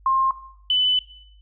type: tone pair in turn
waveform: sine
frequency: 1062 / 3004 Hz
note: C6 / F#7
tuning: +25 / +26 cents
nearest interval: octave + tritone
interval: 1801 cents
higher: second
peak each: -16 dBFS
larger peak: neither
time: 0.06-0.31 / 0.7-0.99 s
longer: second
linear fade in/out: 2 ms
effects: noise-tail reverb RT60 0.7 s tail -17 dB re dry + added 50 Hz sine -48 dBFS peak until 1.41 s